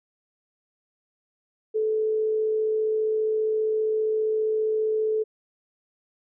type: tone with amplitude modulation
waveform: sine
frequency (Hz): 434.8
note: A4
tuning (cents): -21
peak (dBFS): -20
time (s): 1.74-5.24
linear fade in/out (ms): 20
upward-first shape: sine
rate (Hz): 55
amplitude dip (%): 25
effects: none